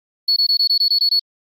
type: tone bursts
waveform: sine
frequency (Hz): 4400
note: C#8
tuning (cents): -14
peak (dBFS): -11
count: 9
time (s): 0.28-1.195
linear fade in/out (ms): 5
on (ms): 83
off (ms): 21
effects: tanh soft clip ceiling -9 dBFS + Opus 32 kbps